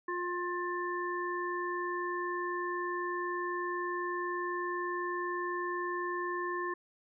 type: harmonic tone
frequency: 354 Hz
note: F4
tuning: 23 cents sharp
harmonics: 1 / 3 / 5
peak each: -36 / -36 / -39 dBFS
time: 0.08-6.74 s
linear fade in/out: 5 ms
effects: none